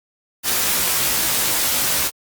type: noise with comb filter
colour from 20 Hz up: white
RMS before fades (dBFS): -19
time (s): 0.43-2.11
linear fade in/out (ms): 50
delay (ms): 16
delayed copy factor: +0.75
effects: Opus 48 kbps